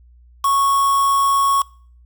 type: tone with quantisation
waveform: triangle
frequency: 1104 Hz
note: C#6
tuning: 7 cents flat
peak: -12 dBFS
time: 0.44-1.62 s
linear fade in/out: 5 ms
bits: 4
effects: noise-tail reverb RT60 0.5 s tail -24 dB re dry + added 60 Hz sine -45 dBFS peak until 2.05 s